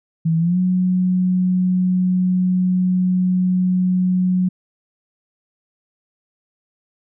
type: tone with pitch glide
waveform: sine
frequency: 163.1 to 183.07 Hz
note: E3 to F#3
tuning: -18 to -18 cents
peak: -14 dBFS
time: 0.25-4.49 s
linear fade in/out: 10 ms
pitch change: +200 cents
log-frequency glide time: 0.38-0.58 s
effects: none